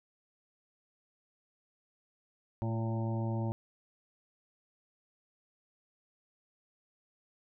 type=harmonic tone with a mistuned harmonic; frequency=113.4 Hz; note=A#2; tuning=47 cents flat; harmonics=1 / 2 / 3 / 5 / 6 / 7 / 8; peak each=-32 / -38 / -41 / -44 / -50 / -48 / -46 dBFS; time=2.62-3.52 s; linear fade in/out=0 ms; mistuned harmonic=2; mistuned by=-36 cents; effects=none

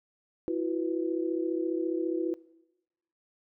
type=chord; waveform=sine; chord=E suspended second; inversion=none; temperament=equal with one note detuned; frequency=329.6 / 364.3 / 493.9 Hz; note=E4 / F#4 / B4; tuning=0 / -27 / 0 cents; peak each=-30 / -32 / -36 dBFS; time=0.48-2.34 s; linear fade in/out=0 ms; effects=noise-tail reverb RT60 1.0 s tail -21 dB re dry

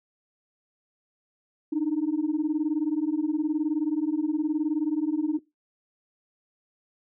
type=beating tone pair; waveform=sine; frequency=295.7 / 314.7 Hz; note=D4 / D#4; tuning=+12 / +20 cents; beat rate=19 Hz; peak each=-25 dBFS; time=1.72-5.39 s; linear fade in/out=10 ms; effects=noise-tail reverb RT60 0.2 s tail -19 dB re dry + tanh soft clip ceiling -18 dBFS

